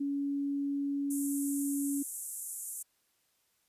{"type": "tone", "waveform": "sine", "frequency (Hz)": 281.5, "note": "C#4", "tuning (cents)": 27, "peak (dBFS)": -30, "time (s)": [0, 2.03], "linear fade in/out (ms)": 10}
{"type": "band-pass noise", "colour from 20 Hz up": "white", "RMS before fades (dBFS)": -41, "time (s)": [1.1, 2.83], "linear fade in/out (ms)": 10, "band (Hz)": [7300, 12000], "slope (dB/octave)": 48}
{"effects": ["white hiss -74 dBFS RMS until 3.68 s", "resampled to 32000 Hz"]}